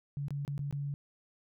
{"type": "tone with dropouts", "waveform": "sine", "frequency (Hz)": 142.2, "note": "C#3", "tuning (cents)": 45, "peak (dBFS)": -33, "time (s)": [0.17, 0.94], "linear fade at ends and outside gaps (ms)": 0, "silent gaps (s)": [[0.283, 0.306], [0.45, 0.478], [0.579, 0.592], [0.71, 0.726]], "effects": []}